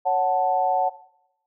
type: chord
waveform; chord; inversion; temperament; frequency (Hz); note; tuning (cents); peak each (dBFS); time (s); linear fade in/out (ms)
sine; F# minor; second; equal; 554.4 / 740 / 880; C#5 / F#5 / A5; 0 / 0 / 0; -26 / -20 / -24; 0.05-0.9; 20
effects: noise-tail reverb RT60 0.8 s tail -17 dB re dry